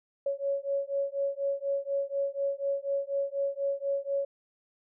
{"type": "beating tone pair", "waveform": "sine", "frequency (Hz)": [554.4, 558.5], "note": ["C#5", "C#5"], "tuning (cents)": [0, 13], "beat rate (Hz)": 4.1, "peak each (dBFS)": -31, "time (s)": [0.26, 4.25], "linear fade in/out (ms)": 5, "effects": []}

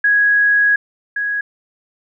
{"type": "tone pair in turn", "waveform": "sine", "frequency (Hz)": [1661.2, 1661.2], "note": ["G#6", "G#6"], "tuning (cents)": [0, 0], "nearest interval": "unison", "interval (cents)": 0, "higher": "neither", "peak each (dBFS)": [-10, -17], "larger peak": "first", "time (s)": [[0.04, 0.76], [1.16, 1.41]], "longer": "first", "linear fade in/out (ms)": 5, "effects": []}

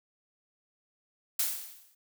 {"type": "noise with exponential decay", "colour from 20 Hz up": "blue", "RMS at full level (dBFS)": -26, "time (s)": [1.39, 1.95], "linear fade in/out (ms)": 5, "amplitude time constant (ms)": 120, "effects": []}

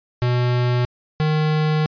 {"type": "tone pair in turn", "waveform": "square", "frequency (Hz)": [123, 154.26], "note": ["B2", "D#3"], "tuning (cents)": [-7, -15], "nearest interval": "major third", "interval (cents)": 392, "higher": "second", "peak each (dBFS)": -17, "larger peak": "neither", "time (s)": [[0.22, 0.85], [1.2, 1.86]], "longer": "second", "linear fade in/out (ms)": 0, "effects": ["resampled to 11025 Hz"]}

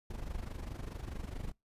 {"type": "noise with amplitude modulation", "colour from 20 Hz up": "brown", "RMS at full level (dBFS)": -38, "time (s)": [0.1, 1.52], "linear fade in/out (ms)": 5, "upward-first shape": "sine", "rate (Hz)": 24.7, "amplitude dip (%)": 75, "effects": ["noise-tail reverb RT60 0.2 s tail -25 dB re dry", "resampled to 32000 Hz"]}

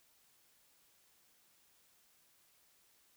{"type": "silence", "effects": ["white hiss -70 dBFS RMS until 3.16 s"]}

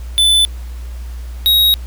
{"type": "tone pair in turn", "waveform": "square", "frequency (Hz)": [3506, 3795], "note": ["A7", "A#7"], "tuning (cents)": [-7, 30], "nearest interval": "minor second", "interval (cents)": 137, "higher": "second", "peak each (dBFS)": -9, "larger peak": "neither", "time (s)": [[0.18, 0.45], [1.46, 1.74]], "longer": "second", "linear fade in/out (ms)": 0, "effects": ["added 60 Hz sine -24 dBFS peak until 1.86 s", "pink hiss -43 dBFS RMS until 1.86 s"]}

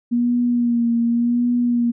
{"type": "tone with vibrato", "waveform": "sine", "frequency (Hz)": 238, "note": "A#3", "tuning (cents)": 36, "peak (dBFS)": -15, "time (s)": [0.11, 1.92], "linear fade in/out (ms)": 20, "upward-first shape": "sine", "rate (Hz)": 0.88, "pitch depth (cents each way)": 34, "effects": []}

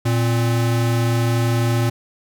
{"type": "tone pair together", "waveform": "square", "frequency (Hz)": [116.77, 261.6], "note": ["A#2", "C4"], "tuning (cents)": [3, 0], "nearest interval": "octave + major second", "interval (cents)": 1397, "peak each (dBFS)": [-17, -27], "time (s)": [0.05, 1.9], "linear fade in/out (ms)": 10, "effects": []}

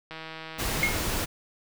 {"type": "click train", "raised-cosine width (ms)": 0.3, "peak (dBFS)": -23, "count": 149, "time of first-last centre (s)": [0.11, 1.035], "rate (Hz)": 160}
{"type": "noise", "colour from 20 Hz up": "pink", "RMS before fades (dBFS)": -29, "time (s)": [0.58, 1.26], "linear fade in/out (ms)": 20}
{"type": "tone with exponential decay", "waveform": "sine", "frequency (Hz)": 2157, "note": "C#7", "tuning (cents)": -48, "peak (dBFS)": -18, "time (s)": [0.83, 1.03], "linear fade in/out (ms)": 1, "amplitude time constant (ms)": 42}
{"effects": []}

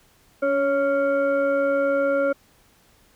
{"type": "tone with frequency modulation", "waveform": "sine", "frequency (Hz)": 554.4, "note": "C#5", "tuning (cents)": 0, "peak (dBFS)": -18, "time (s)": [0.42, 2.33], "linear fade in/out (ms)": 10, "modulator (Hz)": 836, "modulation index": 0.74, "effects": ["pink hiss -58 dBFS RMS until 3.15 s"]}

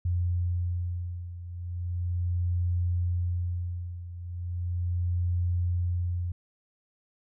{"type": "beating tone pair", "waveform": "sine", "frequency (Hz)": [87.9, 88.27], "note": ["F2", "F2"], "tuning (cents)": [12, 19], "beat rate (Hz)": 0.37, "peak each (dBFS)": [-28, -32], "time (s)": [0.05, 6.32], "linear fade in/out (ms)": 5, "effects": []}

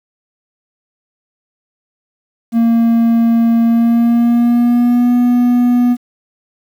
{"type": "tone with pitch glide", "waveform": "triangle", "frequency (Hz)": [230.8, 244.1], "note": ["A#3", "B3"], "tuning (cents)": [-17, -20], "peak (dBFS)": -6, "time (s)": [2.52, 5.97], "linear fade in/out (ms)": 50, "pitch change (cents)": 97, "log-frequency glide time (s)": [3.65, 5.13], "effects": ["7-bit"]}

